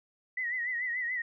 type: tone with vibrato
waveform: sine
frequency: 1950 Hz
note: B6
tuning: 23 cents flat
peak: -30 dBFS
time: 0.37-1.22 s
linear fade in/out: 5 ms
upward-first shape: sine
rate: 6.9 Hz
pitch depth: 80 cents each way
effects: none